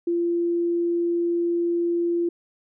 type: tone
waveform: sine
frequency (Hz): 343.2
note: F4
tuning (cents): -30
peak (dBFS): -20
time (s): 0.07-2.29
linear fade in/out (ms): 5
effects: none